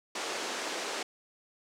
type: band-pass noise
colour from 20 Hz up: pink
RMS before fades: -36 dBFS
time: 0.15-1.03 s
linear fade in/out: 5 ms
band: 320 to 7800 Hz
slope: 24 dB/octave
effects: none